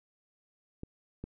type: clicks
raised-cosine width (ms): 3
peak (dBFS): -27 / -26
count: 2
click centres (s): 0.834 / 1.24
effects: none